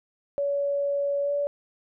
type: tone with pitch glide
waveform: sine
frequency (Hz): 566 to 573.9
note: C#5 to D5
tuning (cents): +36 to -40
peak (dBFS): -23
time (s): 0.38-1.47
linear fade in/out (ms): 0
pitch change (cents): +24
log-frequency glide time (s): 1.22-1.32
effects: none